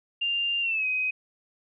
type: tone with pitch glide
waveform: sine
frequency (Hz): 2794 to 2518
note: F7 to D#7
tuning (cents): 0 to +20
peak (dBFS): -24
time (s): 0.21-1.11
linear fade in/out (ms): 10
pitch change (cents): -180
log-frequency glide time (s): 0.61-0.86
effects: none